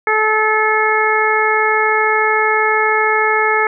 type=harmonic tone; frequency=433 Hz; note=A4; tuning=28 cents flat; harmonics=1 / 2 / 3 / 4 / 5; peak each=-18 / -18 / -18 / -18 / -18 dBFS; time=0.07-3.67 s; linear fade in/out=2 ms; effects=none